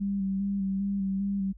sine tone with vibrato, 196 Hz, G3, in tune, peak -26 dBFS, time 0-1.53 s, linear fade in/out 20 ms, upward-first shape square, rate 2.5 Hz, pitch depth 24 cents each way, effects added 50 Hz sine -46 dBFS peak until 1.57 s

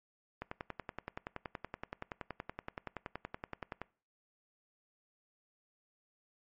click train, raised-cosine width 0.5 ms, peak -24 dBFS, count 37, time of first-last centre 0.42-3.816 s, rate 10.6 Hz, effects noise-tail reverb RT60 0.4 s tail -22 dB re dry + MP3 32 kbps

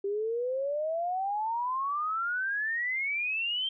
sine exponential sweep, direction up, 392 to 3168 Hz, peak -28 dBFS, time 0.04-3.69 s, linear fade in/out 5 ms, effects none

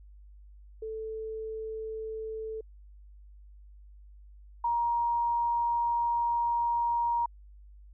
sine tone pair in turn, 440 / 943.2 Hz, A4 / A#5, 0 / +20 cents, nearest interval octave + minor second, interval 1320 cents, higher second, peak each -34 / -25 dBFS, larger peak second, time 0.82-2.61 / 4.64-7.26 s, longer second, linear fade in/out 5 ms, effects added 50 Hz sine -49 dBFS peak until 7.93 s

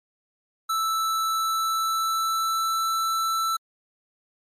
square tone with pitch glide, 1318.5 to 1327.7 Hz, E6 to E6, 0 to +12 cents, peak -23 dBFS, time 0.69-3.57 s, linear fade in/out 10 ms, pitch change +12 cents, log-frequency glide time 1.28-2.86 s, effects MP3 64 kbps

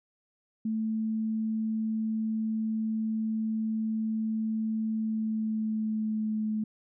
sine tone with pitch glide, 220 to 215.8 Hz, A3 to A3, 0 to -33 cents, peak -27 dBFS, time 0.65-6.64 s, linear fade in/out 5 ms, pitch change -33 cents, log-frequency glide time 4.94-6.47 s, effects none

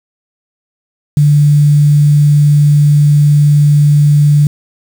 sine tone with quantisation, 146.83 Hz, D3, in tune, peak -4 dBFS, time 1.17-4.47 s, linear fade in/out 2 ms, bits 5, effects none

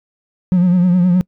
triangle tone with vibrato, 179.3 Hz, F3, 46 cents sharp, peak -6 dBFS, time 0.52-1.21 s, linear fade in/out 0 ms, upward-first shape triangle, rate 9.6 Hz, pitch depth 69 cents each way, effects noise-tail reverb RT60 0.1 s tail -26 dB re dry + tanh soft clip ceiling -4 dBFS

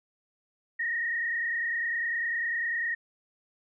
sine tone with frequency modulation, 1864.7 Hz, A#6, in tune, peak -27 dBFS, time 0.79-2.95 s, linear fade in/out 10 ms, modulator 30 Hz, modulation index 1.6, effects none

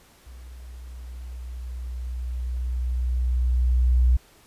sine tone with level ramp, 61.8 Hz, B1, 2 cents sharp, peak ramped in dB -40 to -14 dBFS, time 0.26-4.17 s, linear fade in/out 10 ms, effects pink hiss -55 dBFS RMS until 4.46 s + resampled to 32000 Hz

